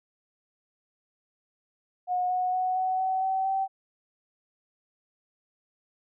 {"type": "tone with pitch steps", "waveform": "sine", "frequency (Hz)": [725, 732.6, 740.2, 748, 755.8, 763.7, 771.7], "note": ["F#5", "F#5", "F#5", "F#5", "F#5", "G5", "G5"], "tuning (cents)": [-35, -17, 0, 19, 37, -45, -27], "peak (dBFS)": -24, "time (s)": [2.07, 3.68], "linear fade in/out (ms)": 50, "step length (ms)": 230, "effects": []}